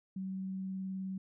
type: tone with vibrato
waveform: sine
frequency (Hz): 190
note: F#3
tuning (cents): +46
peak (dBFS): -36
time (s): 0.16-1.18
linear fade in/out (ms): 5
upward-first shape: triangle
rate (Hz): 19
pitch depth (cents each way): 12
effects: none